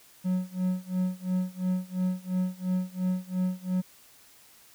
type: tone with tremolo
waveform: triangle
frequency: 183.8 Hz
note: F#3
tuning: 11 cents flat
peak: -21 dBFS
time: 0.24-3.82 s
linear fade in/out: 20 ms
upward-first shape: sine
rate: 2.9 Hz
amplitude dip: 95%
effects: white hiss -56 dBFS RMS until 4.74 s